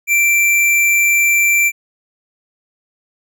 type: tone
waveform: square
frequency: 2349 Hz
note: D7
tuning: in tune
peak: -11 dBFS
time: 0.07-1.72 s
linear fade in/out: 50 ms
effects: none